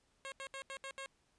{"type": "tone bursts at uneven times", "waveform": "10% pulse", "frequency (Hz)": 541, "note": "C#5", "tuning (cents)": -42, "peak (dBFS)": -35, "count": 6, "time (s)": [[0.25, 0.32], [0.4, 0.47], [0.54, 0.62], [0.7, 0.77], [0.84, 0.91], [0.98, 1.06]], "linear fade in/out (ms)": 0, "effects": ["pink hiss -75 dBFS RMS until 1.38 s", "resampled to 22050 Hz"]}